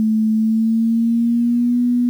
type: tone with pitch glide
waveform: sine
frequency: 218.5 to 243.8 Hz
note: A3 to B3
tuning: -12 to -22 cents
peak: -13 dBFS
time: 0-2.09 s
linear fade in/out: 0 ms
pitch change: +190 cents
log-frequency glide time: 0.33-1.79 s
effects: 8-bit